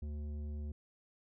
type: tone with tanh clipping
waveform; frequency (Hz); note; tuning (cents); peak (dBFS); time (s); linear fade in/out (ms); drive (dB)
sine; 74.2; D2; +18; -40; 0.02-0.72; 5; 11
effects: none